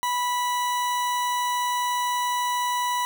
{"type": "tone", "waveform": "40% pulse", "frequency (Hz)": 983, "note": "B5", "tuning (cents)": -8, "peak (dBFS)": -22, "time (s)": [0.03, 3.05], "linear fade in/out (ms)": 0, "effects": []}